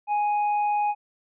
triangle tone with tanh clipping, 830.6 Hz, G#5, in tune, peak -22 dBFS, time 0.07-0.95 s, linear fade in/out 50 ms, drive 9 dB, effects resampled to 8000 Hz

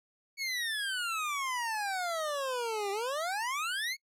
25% pulse exponential two-way sweep, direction down then up, 2243 to 390.3 to 2243 Hz, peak -28 dBFS, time 0.37-3.97 s, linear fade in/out 50 ms, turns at 2.91 s, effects noise-tail reverb RT60 0.1 s tail -26 dB re dry + low-pass 12000 Hz 12 dB/octave

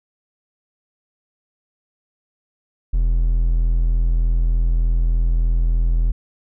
triangle tone, 41.66 Hz, E1, 19 cents sharp, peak -12 dBFS, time 2.93-6.12 s, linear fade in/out 10 ms, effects none

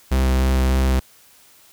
45% pulse tone with vibrato, 65.2 Hz, C2, 5 cents flat, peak -15 dBFS, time 0.11-1 s, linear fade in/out 10 ms, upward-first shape sine, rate 3.3 Hz, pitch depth 10 cents each way, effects white hiss -51 dBFS RMS until 1.72 s

